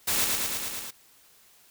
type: noise with echo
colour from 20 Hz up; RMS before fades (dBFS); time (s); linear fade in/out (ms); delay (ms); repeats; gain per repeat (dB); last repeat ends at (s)
white; -26; 0.07-0.25; 10; 110; 6; -2; 0.91
effects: white hiss -58 dBFS RMS until 1.7 s